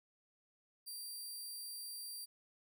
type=tone; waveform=15% pulse; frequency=4715 Hz; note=D8; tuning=6 cents sharp; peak=-38 dBFS; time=0.86-2.26 s; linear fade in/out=20 ms; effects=none